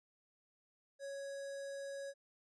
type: tone with notch filter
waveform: square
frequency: 554.4 Hz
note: C#5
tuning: in tune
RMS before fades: -45 dBFS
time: 0.99-2.14 s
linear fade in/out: 50 ms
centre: 2800 Hz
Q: 1.4
effects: resampled to 22050 Hz